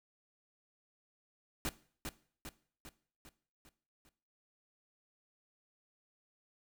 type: noise with echo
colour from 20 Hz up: pink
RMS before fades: -36 dBFS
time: 1.65-1.69 s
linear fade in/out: 0 ms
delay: 400 ms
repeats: 6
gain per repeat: -5 dB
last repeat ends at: 4.09 s
effects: noise-tail reverb RT60 0.5 s tail -18 dB re dry